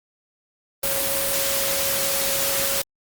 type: tone in noise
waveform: sine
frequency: 550 Hz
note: C#5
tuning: 14 cents flat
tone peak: -29 dBFS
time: 0.83-2.82 s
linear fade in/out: 5 ms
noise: white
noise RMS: -23 dBFS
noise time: 0.83-2.82 s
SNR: -9 dB
effects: Opus 32 kbps